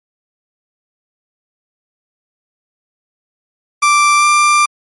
30% pulse tone with pitch glide, 1174.7 to 1186.3 Hz, D6 to D6, 0 to +17 cents, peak -5 dBFS, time 3.82-4.66 s, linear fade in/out 10 ms, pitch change +17 cents, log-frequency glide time 4.17-4.26 s, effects MP3 48 kbps

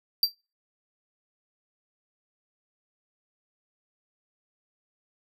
square tone with exponential decay, 4699 Hz, D8, in tune, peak -15 dBFS, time 0.23-0.32 s, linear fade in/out 2 ms, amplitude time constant 19 ms, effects noise-tail reverb RT60 0.3 s tail -26 dB re dry

